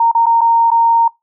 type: tone with dropouts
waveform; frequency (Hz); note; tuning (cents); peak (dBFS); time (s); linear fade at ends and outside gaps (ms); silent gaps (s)
sine; 924; A#5; -16; -8; 0-1.08; 5; 0.115-0.149 / 0.258-0.265 / 0.409-0.414 / 0.705-0.715
effects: noise-tail reverb RT60 0.2 s tail -24 dB re dry